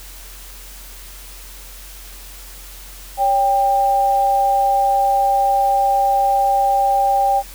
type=tone pair together; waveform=sine; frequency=560 / 792 Hz; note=C#5 / G5; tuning=+18 / +18 cents; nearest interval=tritone; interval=600 cents; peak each=-22 / -13 dBFS; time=3.17-7.43 s; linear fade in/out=50 ms; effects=added 44 Hz sine -37 dBFS peak until 7.54 s + white hiss -39 dBFS RMS until 7.54 s